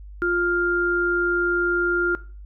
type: tone pair together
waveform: sine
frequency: 350 / 1400 Hz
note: F4 / F6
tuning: +4 / +4 cents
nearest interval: 2 octaves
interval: 2400 cents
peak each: -22 / -22 dBFS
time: 0.22-2.15 s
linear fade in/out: 0 ms
effects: noise-tail reverb RT60 0.4 s tail -18 dB re dry + added 50 Hz sine -37 dBFS peak until 2.45 s